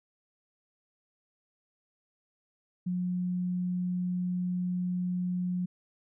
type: tone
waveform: sine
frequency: 180 Hz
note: F#3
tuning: 47 cents flat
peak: -28 dBFS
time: 2.86-5.66 s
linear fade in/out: 10 ms
effects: none